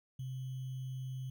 sine tone with sample-and-hold, 130 Hz, C3, 11 cents flat, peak -38 dBFS, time 0.19-1.3 s, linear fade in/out 5 ms, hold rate 3150 Hz, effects none

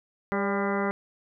harmonic tone with a mistuned harmonic, 200 Hz, G3, 35 cents sharp, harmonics 1 / 2 / 3 / 4 / 5 / 6 / 7 / 8 / 9 / 10, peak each -29 / -30 / -33 / -35 / -36 / -35 / -36 / -41 / -43 / -37 dBFS, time 0.32-0.91 s, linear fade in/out 0 ms, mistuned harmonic 3, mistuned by -43 cents, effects none

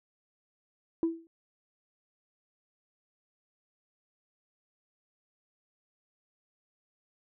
sine tone with exponential decay, 330 Hz, E4, 2 cents sharp, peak -20 dBFS, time 1.03-1.27 s, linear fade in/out 1 ms, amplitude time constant 51 ms, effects tanh soft clip ceiling -21 dBFS

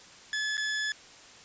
sawtooth tone with dropouts, 1717 Hz, A6, 43 cents flat, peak -25 dBFS, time 0.33-0.92 s, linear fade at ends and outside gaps 1 ms, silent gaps 0.57-0.578 s, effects white hiss -51 dBFS RMS until 1.44 s + resampled to 16000 Hz

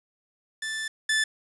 sawtooth tone pair in turn, 1760 / 1749.9 Hz, A6 / A6, 0 / -10 cents, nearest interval unison, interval 10 cents, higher first, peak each -26 / -18 dBFS, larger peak second, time 0.62-0.88 / 1.09-1.24 s, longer first, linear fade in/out 5 ms, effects resampled to 24000 Hz + 8-bit

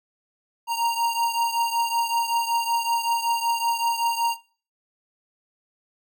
square beating tone pair, 929 / 934.3 Hz, A#5 / A#5, -6 / +4 cents, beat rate 5.3 Hz, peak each -24 / -28 dBFS, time 0.67-4.37 s, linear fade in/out 50 ms, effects noise-tail reverb RT60 0.4 s tail -19 dB re dry

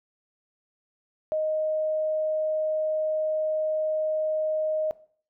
sine tone, 622.3 Hz, D#5, in tune, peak -23 dBFS, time 1.32-4.91 s, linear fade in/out 0 ms, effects noise-tail reverb RT60 0.5 s tail -19 dB re dry

